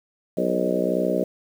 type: harmonic tone with a mistuned harmonic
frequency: 61.74 Hz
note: B1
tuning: in tune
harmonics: 3 / 4 / 5 / 6 / 7 / 8 / 9 / 10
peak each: -28 / -29 / -29 / -28 / -28 / -30 / -28 / -27 dBFS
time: 0.37-1.24 s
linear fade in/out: 5 ms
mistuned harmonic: 9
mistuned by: -27 cents
effects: 8-bit